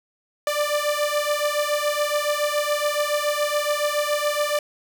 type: beating tone pair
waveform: sawtooth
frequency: 587.3 / 594.4 Hz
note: D5 / D5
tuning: 0 / +21 cents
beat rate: 7.1 Hz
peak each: -20 dBFS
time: 0.47-4.59 s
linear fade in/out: 2 ms
effects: none